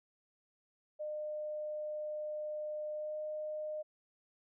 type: tone with pitch glide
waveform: sine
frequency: 606 to 611.6 Hz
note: D#5 to D#5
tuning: -46 to -30 cents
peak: -37 dBFS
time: 0.99-3.83 s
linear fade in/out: 20 ms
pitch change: +16 cents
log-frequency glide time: 2.94-3.17 s
effects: none